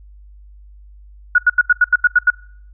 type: tone bursts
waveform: sine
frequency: 1458 Hz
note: F#6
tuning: 26 cents flat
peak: -7 dBFS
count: 9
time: 1.35-2.303 s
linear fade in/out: 5 ms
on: 33 ms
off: 82 ms
effects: noise-tail reverb RT60 0.7 s tail -26 dB re dry + added 50 Hz sine -39 dBFS peak until 2.73 s